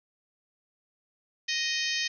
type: harmonic tone with a mistuned harmonic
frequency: 622.3 Hz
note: D#5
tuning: in tune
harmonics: 3 / 4 / 5 / 6 / 7 / 8 / 9 / 10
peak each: -33 / -34 / -35 / -36 / -36 / -37 / -38 / -38 dBFS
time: 1.48-2.08 s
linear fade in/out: 10 ms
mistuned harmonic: 9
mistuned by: -47 cents
effects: none